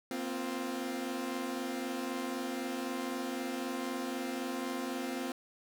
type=chord; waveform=sawtooth; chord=Bb suspended second; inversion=none; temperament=equal with one note detuned; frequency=237.7 / 261.6 / 349.2 Hz; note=Bb3 / C4 / F4; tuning=+34 / 0 / 0 cents; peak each=-38 / -33 / -37 dBFS; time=0.11-5.32 s; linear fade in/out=2 ms; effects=none